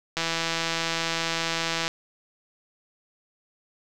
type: click train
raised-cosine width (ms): 0.2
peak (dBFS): -9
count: 283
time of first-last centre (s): 0.17-1.879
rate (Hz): 165
effects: none